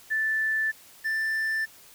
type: tone pair in turn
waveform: sine / triangle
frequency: 1759 / 1771.2 Hz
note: A6 / A6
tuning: -1 / +11 cents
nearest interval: unison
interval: 12 cents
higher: second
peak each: -23 dBFS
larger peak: neither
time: 0.1-0.72 / 1.04-1.66 s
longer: neither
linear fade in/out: 20 ms
effects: white hiss -52 dBFS RMS until 1.94 s